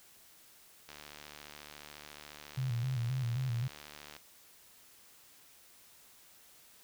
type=click train; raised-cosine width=0.2 ms; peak=-30 dBFS; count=244; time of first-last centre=0.89-4.165 s; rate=74.2 Hz
type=tone with vibrato; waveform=sine; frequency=123.47 Hz; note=B2; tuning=in tune; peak=-31 dBFS; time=2.57-3.68 s; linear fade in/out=10 ms; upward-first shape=square; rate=3.8 Hz; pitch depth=87 cents each way
effects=white hiss -60 dBFS RMS until 6.83 s